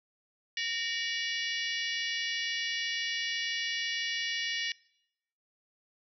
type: harmonic tone with a mistuned harmonic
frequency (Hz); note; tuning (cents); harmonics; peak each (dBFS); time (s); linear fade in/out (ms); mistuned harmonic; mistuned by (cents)
574; D5; -40; 3 / 4 / 5 / 6 / 7 / 8 / 9 / 10; -36 / -38 / -36 / -40 / -42 / -43 / -43 / -44; 0.57-4.72; 2; 3; +120
effects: noise-tail reverb RT60 0.8 s tail -24 dB re dry